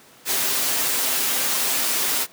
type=noise with comb filter; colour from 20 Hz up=white; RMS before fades=-22 dBFS; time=0.25-2.27 s; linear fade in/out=50 ms; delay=7.6 ms; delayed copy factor=+0.5; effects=pink hiss -49 dBFS RMS until 2.32 s + high-pass 200 Hz 12 dB/octave

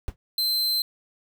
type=noise with exponential decay; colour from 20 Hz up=brown; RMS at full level=-26 dBFS; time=0.08-0.16 s; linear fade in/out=0 ms; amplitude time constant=16 ms
type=tone; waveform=45% pulse; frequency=4100 Hz; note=C8; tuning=36 cents flat; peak=-21 dBFS; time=0.38-0.82 s; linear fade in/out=2 ms
effects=none

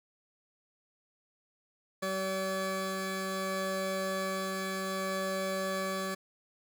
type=tone pair together; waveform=20% pulse; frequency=190.88 / 572 Hz; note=G3 / D5; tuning=-46 / -46 cents; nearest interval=octave + perfect fifth; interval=1900 cents; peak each=-31 / -29 dBFS; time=2.02-6.15 s; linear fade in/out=10 ms; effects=none

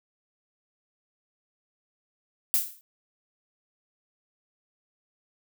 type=noise with exponential decay; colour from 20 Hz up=violet; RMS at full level=-20 dBFS; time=2.54-2.81 s; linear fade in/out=0 ms; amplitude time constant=58 ms; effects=none

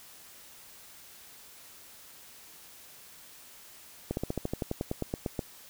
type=slowing click train; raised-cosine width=2 ms; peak=-17 dBFS; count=15; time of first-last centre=4.11-5.392 s; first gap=61 ms; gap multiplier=1.06; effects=white hiss -52 dBFS RMS until 5.69 s

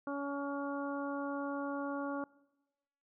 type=harmonic tone; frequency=281.8 Hz; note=C#4; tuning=29 cents sharp; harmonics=1 / 2 / 3 / 4 / 5; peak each=-38 / -41 / -46 / -44 / -46 dBFS; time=0.07-2.24 s; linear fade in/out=2 ms; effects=noise-tail reverb RT60 1.0 s tail -22 dB re dry

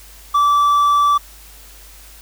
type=tone; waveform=triangle; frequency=1160 Hz; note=D6; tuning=22 cents flat; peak=-9 dBFS; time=0.34-1.18 s; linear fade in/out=10 ms; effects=added 50 Hz sine -42 dBFS peak until 2.21 s + white hiss -43 dBFS RMS until 2.21 s

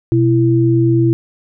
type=tone pair together; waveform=sine; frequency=124.45 / 333.6 Hz; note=B2 / E4; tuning=+14 / +21 cents; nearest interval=octave + perfect fourth; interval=1707 cents; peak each=-12 dBFS; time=0.12-1.13 s; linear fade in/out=0 ms; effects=none

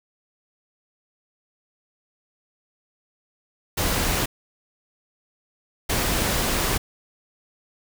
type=noise bursts at uneven times; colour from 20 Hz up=pink; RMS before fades=-23 dBFS; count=2; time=3.77-4.26 / 5.89-6.78 s; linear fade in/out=10 ms; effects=none

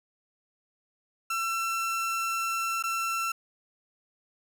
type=tone with dropouts; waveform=30% pulse; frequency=1345 Hz; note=E6; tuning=34 cents sharp; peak=-25 dBFS; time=1.3-3.32 s; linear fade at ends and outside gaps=5 ms; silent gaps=2.826-2.837 s; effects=none

